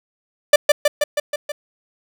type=tone with echo; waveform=45% pulse; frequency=589 Hz; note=D5; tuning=5 cents sharp; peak=-5 dBFS; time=0.53-0.56 s; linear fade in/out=5 ms; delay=160 ms; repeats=6; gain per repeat=-3 dB; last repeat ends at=1.52 s; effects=none